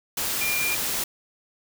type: tone in noise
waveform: sine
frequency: 2399 Hz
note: D7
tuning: 36 cents sharp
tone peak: -25 dBFS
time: 0.41-0.75 s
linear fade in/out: 5 ms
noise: white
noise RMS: -27 dBFS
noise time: 0.17-1.04 s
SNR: -1 dB
effects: none